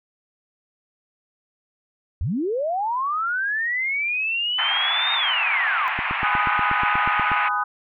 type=linear two-way sweep; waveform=sine; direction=up then down; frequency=60.5 to 3700 to 969 Hz; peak=-21 dBFS; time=2.21-5.88 s; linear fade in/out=0 ms; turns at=5.13 s
type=band-pass noise; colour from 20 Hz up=white; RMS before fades=-25 dBFS; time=4.58-7.49 s; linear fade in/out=10 ms; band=750 to 2600 Hz; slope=48 dB/octave
type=click train; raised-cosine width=3 ms; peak=-18 dBFS; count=12; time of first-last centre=5.99-7.317 s; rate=8.29 Hz
type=chord; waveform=sine; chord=G# minor seventh; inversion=none; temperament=just; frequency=830.6 / 996.7 / 1245.9 / 1495.1 Hz; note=G#5 / B5 / D#6 / F#6; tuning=0 / +16 / +2 / +18 cents; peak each=-27 / -28 / -23 / -27 dBFS; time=6.23-7.64 s; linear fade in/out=10 ms
effects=none